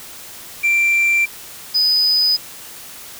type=tone pair in turn; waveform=sine; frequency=2356 / 4992 Hz; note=D7 / D#8; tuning=+5 / +5 cents; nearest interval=octave + minor second; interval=1300 cents; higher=second; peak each=-10 dBFS; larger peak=neither; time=0.63-1.26 / 1.74-2.37 s; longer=neither; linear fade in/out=20 ms; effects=tanh soft clip ceiling -11 dBFS + white hiss -36 dBFS RMS until 3.19 s